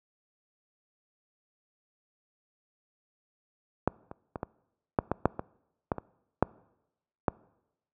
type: clicks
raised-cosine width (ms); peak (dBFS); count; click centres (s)
1; -9 / -26 / -20 / -18 / -8 / -12 / -6 / -18 / -12 / -21 / -6 / -9; 12; 3.876 / 4.114 / 4.358 / 4.431 / 4.988 / 5.116 / 5.256 / 5.394 / 5.918 / 5.983 / 6.426 / 7.282
effects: noise-tail reverb RT60 0.9 s tail -24 dB re dry + high-pass 60 Hz 12 dB/octave